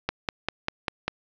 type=click train; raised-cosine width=0.3 ms; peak=-9 dBFS; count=6; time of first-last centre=0.09-1.08 s; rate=5.05 Hz; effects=resampled to 16000 Hz + 7-bit